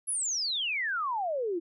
sine exponential sweep, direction down, 11175 to 322.9 Hz, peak -28 dBFS, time 0.07-1.6 s, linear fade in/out 20 ms, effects none

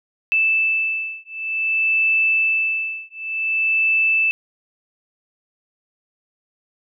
sine beating tone pair, 2637 / 2637.54 Hz, E7 / E7, 0 / 0 cents, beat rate 0.54 Hz, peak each -20 dBFS, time 0.32-4.31 s, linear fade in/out 0 ms, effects none

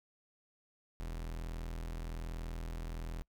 40% pulse tone, 41.17 Hz, E1, 1 cent flat, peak -38 dBFS, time 1-3.22 s, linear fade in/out 0 ms, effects noise-tail reverb RT60 0.1 s tail -25 dB re dry

